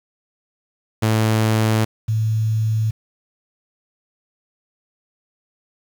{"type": "tone pair in turn", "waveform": ["sawtooth", "sine"], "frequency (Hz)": [110, 110], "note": ["A2", "A2"], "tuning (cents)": [0, 0], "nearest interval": "unison", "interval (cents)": 0, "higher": "neither", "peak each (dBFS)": [-11, -16], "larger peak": "first", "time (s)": [[1.02, 1.85], [2.08, 2.91]], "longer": "neither", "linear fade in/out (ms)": 10, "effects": ["7-bit"]}